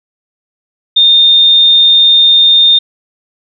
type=tone; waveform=sine; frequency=3641 Hz; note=A#7; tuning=41 cents flat; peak=-3 dBFS; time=0.96-2.79 s; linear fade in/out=10 ms; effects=none